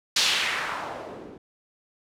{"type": "noise with low-pass filter sweep", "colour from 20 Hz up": "blue", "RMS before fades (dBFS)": -28, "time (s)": [0.16, 1.38], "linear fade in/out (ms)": 5, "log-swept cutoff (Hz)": [4600, 280], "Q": 1.6, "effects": []}